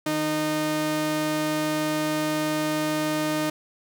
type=tone pair together; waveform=sawtooth; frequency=153.6 / 307.2 Hz; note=D#3 / D#4; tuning=-22 / -22 cents; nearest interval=octave; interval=1200 cents; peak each=-29 / -19 dBFS; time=0.06-3.5 s; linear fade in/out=5 ms; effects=none